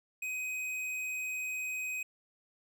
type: tone with tanh clipping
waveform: sine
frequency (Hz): 2514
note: D#7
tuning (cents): +17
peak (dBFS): -36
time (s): 0.22-2.03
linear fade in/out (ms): 5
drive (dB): 14
effects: none